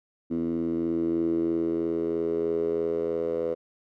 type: tone with band-pass filter sweep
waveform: 10% pulse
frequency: 83.1 Hz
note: E2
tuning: 15 cents sharp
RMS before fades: -27 dBFS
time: 0.3-3.55 s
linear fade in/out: 20 ms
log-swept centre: 280 to 490 Hz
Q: 5.9
effects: none